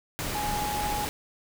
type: tone in noise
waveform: sine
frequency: 833 Hz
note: G#5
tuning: 5 cents sharp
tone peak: -29 dBFS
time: 0.35-1.05 s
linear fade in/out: 0 ms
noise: pink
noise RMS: -32 dBFS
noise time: 0.19-1.09 s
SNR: 0 dB
effects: none